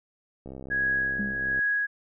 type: click train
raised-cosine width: 2 ms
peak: -27 dBFS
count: 76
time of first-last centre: 0.46-1.591 s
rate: 66.3 Hz
type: tone with tremolo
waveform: sine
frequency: 1661.2 Hz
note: G#6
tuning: in tune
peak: -22 dBFS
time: 0.7-1.87 s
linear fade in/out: 20 ms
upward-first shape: sine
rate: 1.3 Hz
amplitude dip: 55%
type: tone with exponential decay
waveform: sine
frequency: 204.1 Hz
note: G#3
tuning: 30 cents flat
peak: -25 dBFS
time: 1.19-1.58 s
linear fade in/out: 5 ms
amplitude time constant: 83 ms
effects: none